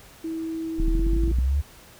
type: tone with pitch glide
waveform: sine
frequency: 324.3 to 332.5 Hz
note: E4 to E4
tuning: -28 to +15 cents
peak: -27 dBFS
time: 0.24-1.32 s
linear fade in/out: 5 ms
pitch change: +43 cents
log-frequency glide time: 0.8-1.14 s
type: linear sweep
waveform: sine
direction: up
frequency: 30.87 to 74 Hz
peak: -19 dBFS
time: 0.78-1.62 s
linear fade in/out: 20 ms
type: clicks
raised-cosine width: 5 ms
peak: -19 dBFS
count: 11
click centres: 0.799 / 0.881 / 0.952 / 0.995 / 1.067 / 1.133 / 1.164 / 1.236 / 1.278 / 1.313 / 1.387 s
effects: pink hiss -49 dBFS RMS until 1.99 s

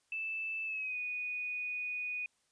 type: tone with pitch glide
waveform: sine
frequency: 2637 to 2475 Hz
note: E7 to D#7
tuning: 0 to -10 cents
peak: -35 dBFS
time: 0.12-2.26 s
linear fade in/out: 2 ms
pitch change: -110 cents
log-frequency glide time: 0.65-0.98 s
effects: white hiss -75 dBFS RMS until 2.51 s + resampled to 22050 Hz

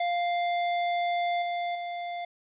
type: tone with level steps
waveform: square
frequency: 698.5 Hz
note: F5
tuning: in tune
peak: -26 / -29 / -33 dBFS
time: 0-2.25 s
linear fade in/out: 5 ms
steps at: 1.42 / 1.75 s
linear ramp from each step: 2 ms
effects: resampled to 8000 Hz + 11-bit

